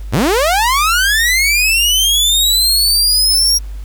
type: linear sweep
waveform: sawtooth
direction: up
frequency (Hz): 82.41 to 5650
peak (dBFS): -7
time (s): 0.12-3.59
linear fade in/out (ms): 20
effects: added 50 Hz sine -23 dBFS peak until 3.84 s + pink hiss -46 dBFS RMS until 3.84 s